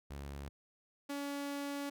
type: tone pair in turn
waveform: sawtooth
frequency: 70.2 / 283.3 Hz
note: C#2 / C#4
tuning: +22 / +38 cents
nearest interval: 2 octaves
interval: 2416 cents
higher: second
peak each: -39 / -34 dBFS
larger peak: second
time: 0.1-0.49 / 1.09-1.9 s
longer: second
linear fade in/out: 10 ms
effects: none